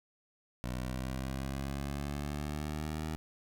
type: linear sweep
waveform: 15% pulse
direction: up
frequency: 61.74 to 78.7 Hz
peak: -29 dBFS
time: 0.64-3.16 s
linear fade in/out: 0 ms
effects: none